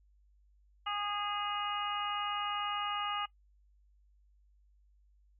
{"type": "harmonic tone with a mistuned harmonic", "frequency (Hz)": 411.1, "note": "G#4", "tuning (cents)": -18, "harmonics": [2, 3, 4, 5, 6, 7], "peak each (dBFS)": [-39, -36, -48, -46, -48, -39], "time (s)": [0.86, 3.26], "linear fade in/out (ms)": 10, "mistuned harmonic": 6, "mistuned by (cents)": 25, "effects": ["noise-tail reverb RT60 0.1 s tail -19 dB re dry", "added 50 Hz sine -63 dBFS peak until 5.39 s"]}